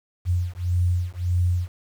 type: beating tone pair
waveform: sine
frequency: 87.9 / 89.6 Hz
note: F2 / F2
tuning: +12 / +45 cents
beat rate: 1.7 Hz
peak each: -23 dBFS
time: 0.25-1.69 s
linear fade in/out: 50 ms
effects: 8-bit